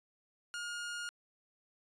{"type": "tone", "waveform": "sawtooth", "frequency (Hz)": 1425, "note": "F6", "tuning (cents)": 34, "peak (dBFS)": -35, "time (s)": [0.54, 1.09], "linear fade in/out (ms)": 0, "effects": ["resampled to 22050 Hz"]}